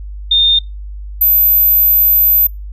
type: tone pair in turn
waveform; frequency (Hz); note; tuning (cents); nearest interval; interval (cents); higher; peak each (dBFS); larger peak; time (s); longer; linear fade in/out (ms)
sine; 3639 / 13709; A#7 / A9; -42 / -46; octave + major seventh; 2296; second; -7; neither; 0.31-0.59 / 1.21-2.47; second; 5
effects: noise-tail reverb RT60 0.2 s tail -22 dB re dry + added 50 Hz sine -24 dBFS peak until 2.72 s